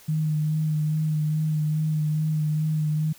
sine tone with vibrato, 154.1 Hz, D#3, 16 cents flat, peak -21 dBFS, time 0.08-3.13 s, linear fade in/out 10 ms, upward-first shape sine, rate 2.4 Hz, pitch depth 22 cents each way, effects white hiss -51 dBFS RMS until 3.18 s

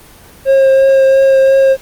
triangle tone with vibrato, 537 Hz, C5, 45 cents sharp, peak -3 dBFS, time 0.45-1.77 s, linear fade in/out 50 ms, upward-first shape triangle, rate 2.9 Hz, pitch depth 14 cents each way, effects pink hiss -39 dBFS RMS until 1.81 s + Opus 24 kbps

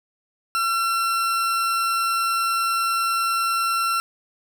40% pulse tone, 1355 Hz, E6, 47 cents sharp, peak -19 dBFS, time 0.55-4 s, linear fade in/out 0 ms, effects none

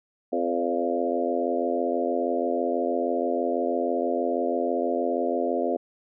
harmonic tone with a mistuned harmonic, 86.2 Hz, F2, 22 cents flat, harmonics 3 / 4 / 5 / 6 / 7 / 8, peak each -30 / -30 / -30 / -30 / -30 / -30 dBFS, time 0.32-5.77 s, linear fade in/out 10 ms, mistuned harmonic 7, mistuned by -25 cents, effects none

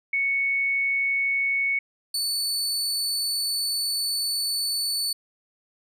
sine / sawtooth tone pair in turn, 2217 / 4478 Hz, C#7 / C#8, 0 / +17 cents, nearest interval octave, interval 1217 cents, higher second, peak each -21 dBFS, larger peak neither, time 0.13-1.79 / 2.14-5.13 s, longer second, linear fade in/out 5 ms, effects resampled to 32000 Hz

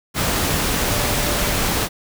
sine tone in noise, 587.3 Hz, D5, in tune, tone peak -30 dBFS, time 0.81-1.57 s, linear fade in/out 50 ms, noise pink, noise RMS -20 dBFS, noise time 0.14-1.89 s, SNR -13 dB, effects none

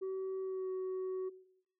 sine tone with pitch glide, 380.4 to 374.1 Hz, F#4 to F#4, +48 to +19 cents, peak -33 dBFS, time 0.01-1.3 s, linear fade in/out 20 ms, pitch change -29 cents, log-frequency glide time 0.41-0.7 s, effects noise-tail reverb RT60 0.8 s tail -20 dB re dry + tanh soft clip ceiling -35 dBFS

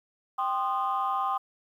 sine chord, C minor, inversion second, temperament equal with one note detuned, 784 / 1046.5 / 1230.2 Hz, G5 / C6 / Eb6, 0 / 0 / -20 cents, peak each -29 dBFS, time 0.38-1.38 s, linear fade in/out 10 ms, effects tanh soft clip ceiling -19 dBFS + 10-bit

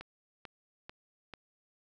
click train, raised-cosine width 0.3 ms, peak -28 dBFS, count 4, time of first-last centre 0.01-1.337 s, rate 2.26 Hz, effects none

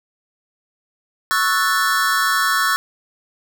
square chord, F# minor seventh, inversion second, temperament equal, 1108.7 / 1318.5 / 1480 / 1760 Hz, C#6 / E6 / F#6 / A6, 0 / 0 / 0 / 0 cents, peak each -22 dBFS, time 1.31-2.76 s, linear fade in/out 0 ms, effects none

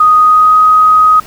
sine tone with pitch glide, 1244.5 to 1256.1 Hz, D#6 to D#6, 0 to +16 cents, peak -3 dBFS, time 0-1.2 s, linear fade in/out 5 ms, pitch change +16 cents, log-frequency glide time 0.21-0.58 s, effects pink hiss -35 dBFS RMS until 1.26 s

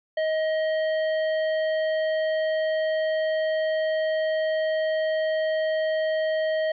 sine tone with hard clipping, 630 Hz, D#5, 21 cents sharp, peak -24 dBFS, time 0.17-6.72 s, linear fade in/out 5 ms, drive 10 dB, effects resampled to 11025 Hz

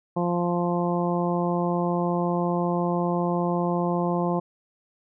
harmonic tone, 174.61 Hz, F3, in tune, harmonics 1 / 2 / 3 / 4 / 5 / 6, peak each -25 / -28 / -30 / -31 / -32 / -33 dBFS, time 0.16-4.4 s, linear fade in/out 10 ms, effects none

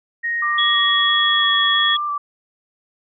sine tone with pitch glide, 1869 to 1824.2 Hz, A#6 to A#6, +4 to -38 cents, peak -19 dBFS, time 0.23-1.96 s, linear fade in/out 20 ms, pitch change -42 cents, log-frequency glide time 0.86-1.53 s
sine tone with vibrato, 1174.7 Hz, D6, in tune, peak -20 dBFS, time 0.42-2.18 s, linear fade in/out 5 ms, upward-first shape square, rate 1.5 Hz, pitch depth 16 cents each way
sine tone, 3345 Hz, G#7, 12 cents sharp, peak -16 dBFS, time 0.58-1.97 s, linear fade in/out 5 ms
effects none

